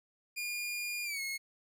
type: tone with pitch glide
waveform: sawtooth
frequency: 2423 to 2171 Hz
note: D#7 to C#7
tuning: -47 to -37 cents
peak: -32 dBFS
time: 0.36-1.38 s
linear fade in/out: 20 ms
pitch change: -190 cents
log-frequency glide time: 1.04-1.21 s
effects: none